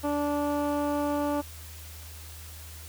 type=tone with low-pass filter; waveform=15% pulse; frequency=291.1 Hz; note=D4; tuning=15 cents flat; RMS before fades=-28 dBFS; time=0.03-1.42 s; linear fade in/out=20 ms; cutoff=1200 Hz; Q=0.57; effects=added 79 Hz sine -43 dBFS peak until 2.88 s + white hiss -47 dBFS RMS until 2.88 s